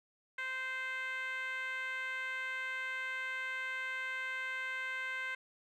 10% pulse tone with band-pass filter, 520 Hz, C5, 11 cents flat, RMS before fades -39 dBFS, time 0.38-5.35 s, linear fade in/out 5 ms, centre 1800 Hz, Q 3.5, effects none

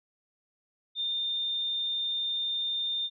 sine tone, 3616 Hz, A7, 47 cents sharp, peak -28 dBFS, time 0.95-3.1 s, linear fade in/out 50 ms, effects none

